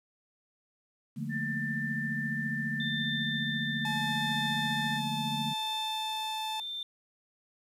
sine chord, Bb major seventh, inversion first, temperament just, 145.68 / 174.81 / 218.5 / 233.1 Hz, D3 / F3 / A3 / Bb3, -14 / +2 / -12 / 0 cents, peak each -37 / -42 / -37 / -39 dBFS, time 1.16-5.54 s, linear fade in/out 20 ms
sine tone, 1782 Hz, A6, 22 cents sharp, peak -33 dBFS, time 1.29-5.01 s, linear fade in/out 50 ms
sine tone with tremolo, 3574 Hz, A7, 26 cents sharp, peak -33 dBFS, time 2.8-6.83 s, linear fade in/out 2 ms, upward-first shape triangle, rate 0.77 Hz, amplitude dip 40%
45% pulse tone with pitch glide, 858 to 872 Hz, A5 to A5, -44 to -16 cents, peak -34 dBFS, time 3.85-6.6 s, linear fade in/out 2 ms, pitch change +28 cents, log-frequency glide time 4.87-5.41 s
effects resampled to 32000 Hz + 10-bit

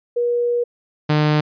sine / sawtooth tone pair in turn, 480 / 151.19 Hz, B4 / D#3, -49 / -49 cents, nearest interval octave + minor sixth, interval 2000 cents, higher first, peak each -16 / -10 dBFS, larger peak second, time 0.16-0.64 / 1.09-1.41 s, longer first, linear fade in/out 10 ms, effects resampled to 11025 Hz

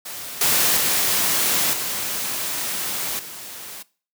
white noise with level steps, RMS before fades -33 / -18 / -20 / -26 / -36 dBFS, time 0.05-3.83 s, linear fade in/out 10 ms, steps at 0.41 / 0.77 / 1.73 / 3.19 s, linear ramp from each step 2 ms, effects noise-tail reverb RT60 0.4 s tail -21 dB re dry + high-pass 100 Hz 12 dB/octave

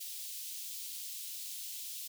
white high-pass noise, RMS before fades -43 dBFS, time 0-2.08 s, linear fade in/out 10 ms, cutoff 3000 Hz, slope 24 dB/octave, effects none

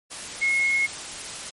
sine tone in noise, 2167 Hz, C#7, 40 cents flat, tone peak -19 dBFS, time 0.41-0.87 s, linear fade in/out 20 ms, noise white, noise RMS -35 dBFS, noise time 0.1-1.51 s, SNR +13 dB, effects MP3 48 kbps

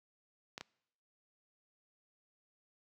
clicks, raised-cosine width 0.2 ms, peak -25 dBFS, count 2, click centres 0.579 / 0.61 s, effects noise-tail reverb RT60 0.8 s tail -24 dB re dry + high-pass 100 Hz 12 dB/octave

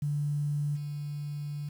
sine tone with level steps, 146.3 Hz, D3, 6 cents flat, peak -27 / -33 dBFS, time 0.02-1.69 s, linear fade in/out 5 ms, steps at 0.75 s, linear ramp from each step 20 ms, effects 9-bit

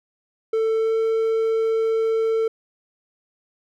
triangle tone with pitch glide, 444.7 to 447.5 Hz, A4 to A4, +18 to +29 cents, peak -16 dBFS, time 0.53-2.48 s, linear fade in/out 5 ms, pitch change +11 cents, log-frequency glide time 0.77-0.94 s, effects none

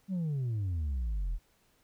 sine exponential sweep, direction down, 198.1 to 38.15 Hz, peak -27 dBFS, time 0.08-1.39 s, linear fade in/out 50 ms, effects tanh soft clip ceiling -29 dBFS + pink hiss -69 dBFS RMS until 1.83 s

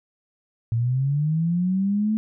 sine linear sweep, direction up, 112.2 to 220 Hz, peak -19 dBFS, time 0.72-2.17 s, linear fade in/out 0 ms, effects none

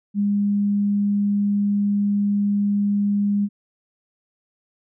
sine tone, 203.3 Hz, G#3, 37 cents flat, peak -17 dBFS, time 0.14-3.49 s, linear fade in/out 50 ms, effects none

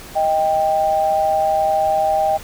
sine tone pair together, 627.1 / 789 Hz, D#5 / G5, +13 / +11 cents, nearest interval major third, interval 398 cents, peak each -18 / -16 dBFS, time 0.15-2.38 s, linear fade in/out 20 ms, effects pink hiss -37 dBFS RMS until 2.43 s

